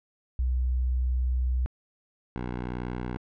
sine / 10% pulse tone pair in turn, 62.7 / 61.2 Hz, B1 / B1, +27 / -15 cents, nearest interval unison, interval 42 cents, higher first, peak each -23 dBFS, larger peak neither, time 0.39-1.66 / 2.36-3.17 s, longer first, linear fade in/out 0 ms, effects low-pass 2000 Hz 12 dB/octave

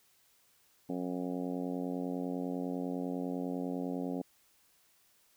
harmonic tone, 90 Hz, F#2, 47 cents flat, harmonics 2 / 3 / 4 / 5 / 6 / 7 / 8 / 9, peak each -40 / -36 / -45 / -43 / -45 / -48 / -48 / -53 dBFS, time 0.89-4.22 s, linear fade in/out 5 ms, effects white hiss -68 dBFS RMS until 5.36 s

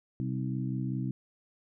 harmonic tone with a mistuned harmonic, 65.2 Hz, C2, 5 cents flat, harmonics 2 / 3 / 4 / 5, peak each -32 / -36 / -38 / -40 dBFS, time 0.2-1.11 s, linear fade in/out 0 ms, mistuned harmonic 5, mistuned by -44 cents, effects none

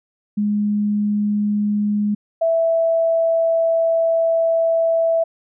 sine tone pair in turn, 207.7 / 659.4 Hz, G#3 / E5, 0 / 0 cents, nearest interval octave + minor sixth, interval 2000 cents, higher second, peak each -16 / -14 dBFS, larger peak second, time 0.37-2.15 / 2.41-5.24 s, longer second, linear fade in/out 10 ms, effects none

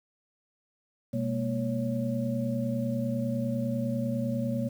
sine tone cluster, 124.6 / 204.8 / 234.8 / 557 Hz, B2 / G#3 / A#3 / C#5, +16 / -24 / +13 / +8 cents, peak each -32 / -35 / -30 / -35 dBFS, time 1.13-4.69 s, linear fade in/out 10 ms, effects 9-bit

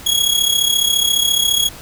sawtooth tone with amplitude modulation, 3322 Hz, G#7, in tune, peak -7 dBFS, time 0.06-1.69 s, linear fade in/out 10 ms, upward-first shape sine, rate 34.5 Hz, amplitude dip 70%, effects pink hiss -36 dBFS RMS until 1.81 s

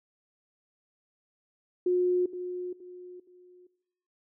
sine tone with echo, 360 Hz, F#4, 47 cents flat, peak -22 dBFS, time 1.86-2.26 s, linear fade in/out 5 ms, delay 470 ms, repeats 3, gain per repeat -10 dB, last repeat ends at 3.67 s, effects noise-tail reverb RT60 0.8 s tail -19 dB re dry

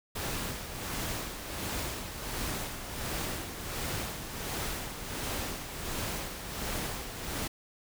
pink noise with tremolo, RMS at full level -34 dBFS, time 0.15-7.48 s, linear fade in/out 10 ms, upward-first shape sine, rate 1.4 Hz, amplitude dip 55%, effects none

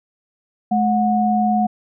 sine tone pair together, 213.8 / 730 Hz, A3 / F#5, -49 / -24 cents, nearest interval octave + major sixth, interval 2125 cents, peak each -17 dBFS, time 0.71-1.67 s, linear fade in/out 10 ms, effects none

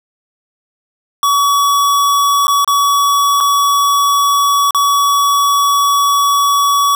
square tone with dropouts, 1133 Hz, C#6, 37 cents sharp, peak -10 dBFS, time 1.23-6.95 s, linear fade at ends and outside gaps 1 ms, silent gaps 2.47-2.48 / 2.646-2.676 / 3.404-3.408 / 4.708-4.747 s, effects none

